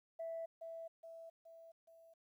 sine tone with echo, 659.3 Hz, E5, in tune, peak -40 dBFS, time 0.19-0.46 s, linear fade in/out 10 ms, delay 420 ms, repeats 4, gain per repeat -5 dB, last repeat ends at 2.14 s, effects tanh soft clip ceiling -37 dBFS + 13-bit

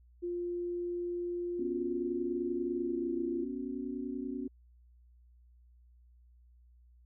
sine tone with pitch glide, 350 to 343 Hz, F4 to F4, +4 to -31 cents, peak -33 dBFS, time 0.22-3.45 s, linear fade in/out 20 ms, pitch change -35 cents, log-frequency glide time 2.74-3.08 s
sine chord, B suspended second, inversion none, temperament equal, 246.9 / 277.2 / 370 Hz, B3 / C#4 / F#4, 0 / 0 / 0 cents, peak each -39 / -38 / -43 dBFS, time 1.59-4.48 s, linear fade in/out 5 ms
effects added 60 Hz sine -58 dBFS peak until 7.05 s

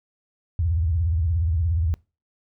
sine tone with vibrato, 82.41 Hz, E2, in tune, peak -19 dBFS, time 0.59-1.94 s, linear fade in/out 0 ms, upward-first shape sine, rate 17 Hz, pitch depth 200 cents each way, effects noise-tail reverb RT60 0.3 s tail -24 dB re dry

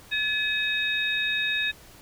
sine tone cluster, 1713 / 2545 / 3729 Hz, A6 / D#7 / A#7, -47 / +39 / 0 cents, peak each -28 dBFS, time 0.11-1.72 s, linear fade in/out 20 ms, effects pink hiss -50 dBFS RMS until 2.01 s

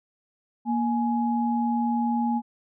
sine tone pair together, 235.2 / 838 Hz, A#3 / G#5, +16 / +15 cents, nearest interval octave + minor seventh, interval 2199 cents, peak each -23 / -27 dBFS, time 0.65-2.42 s, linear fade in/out 50 ms, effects none

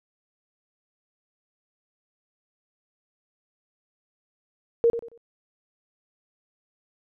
sine tone with echo, 466.2 Hz, A#4, in tune, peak -15 dBFS, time 4.84-4.9 s, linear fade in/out 0 ms, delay 92 ms, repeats 3, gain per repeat -11 dB, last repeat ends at 5.176 s, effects none

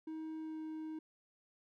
triangle tone with pitch glide, 316.4 to 314.2 Hz, D#4 to D#4, +29 to +17 cents, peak -39 dBFS, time 0.07-0.99 s, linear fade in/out 5 ms, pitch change -12 cents, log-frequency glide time 0.39-0.6 s, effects none

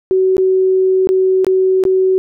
sine tone with dropouts, 376.3 Hz, F#4, 29 cents sharp, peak -9 dBFS, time 0.11-2.18 s, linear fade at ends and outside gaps 0 ms, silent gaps 0.368-0.381 / 1.072-1.09 / 1.446-1.467 / 1.838-1.852 s, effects none

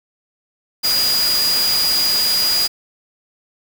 sine tone in noise, 4881 Hz, D#8, 34 cents flat, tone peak -15 dBFS, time 0.83-2.68 s, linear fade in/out 20 ms, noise white, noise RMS -22 dBFS, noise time 0.83-2.68 s, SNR +4 dB, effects none

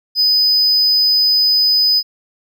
triangle tone, 5000 Hz, D#8, 8 cents sharp, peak -9 dBFS, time 0.15-2.03 s, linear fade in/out 50 ms, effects none

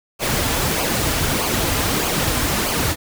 pink noise with flanger, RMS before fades -20 dBFS, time 0.19-2.96 s, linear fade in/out 50 ms, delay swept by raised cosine 0.53 to 5.53 ms, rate 1.6 Hz, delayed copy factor -0.55, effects none

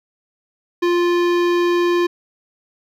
sine tone with hard clipping, 349.2 Hz, F4, in tune, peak -16 dBFS, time 0.82-2.07 s, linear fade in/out 10 ms, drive 18 dB, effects none

